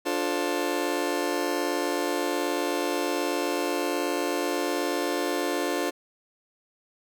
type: chord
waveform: 30% pulse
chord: D minor seventh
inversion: none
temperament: just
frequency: 293.7 / 352.4 / 440.5 / 528.6 Hz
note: D4 / F4 / A4 / C5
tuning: 0 / +16 / +2 / +18 cents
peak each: -28 / -27 / -30 / -30 dBFS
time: 0.05-5.91 s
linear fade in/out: 20 ms
effects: none